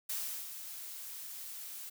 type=noise with ADSR envelope; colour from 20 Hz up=blue; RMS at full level=-36 dBFS; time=0.09-1.9 s; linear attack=9 ms; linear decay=370 ms; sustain=-9 dB; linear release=14 ms; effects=none